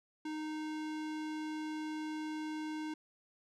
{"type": "tone with low-pass filter", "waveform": "square", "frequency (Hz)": 309.1, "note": "D#4", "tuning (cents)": -11, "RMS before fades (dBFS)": -40, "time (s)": [0.25, 2.94], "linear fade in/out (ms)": 5, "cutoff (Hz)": 6400, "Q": 0.53, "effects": []}